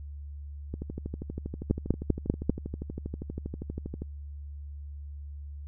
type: two click trains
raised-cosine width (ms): 3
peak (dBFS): -10 / -22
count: 5 / 42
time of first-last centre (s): 1.71-2.496 / 0.74-4.02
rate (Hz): 5.09 / 12.5
effects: added 72 Hz sine -38 dBFS peak until 5.67 s